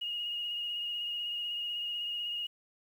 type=tone with vibrato; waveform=sine; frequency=2867 Hz; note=F7; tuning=45 cents sharp; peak=-33 dBFS; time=0.01-2.47 s; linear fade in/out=10 ms; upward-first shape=triangle; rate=16 Hz; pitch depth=26 cents each way; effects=10-bit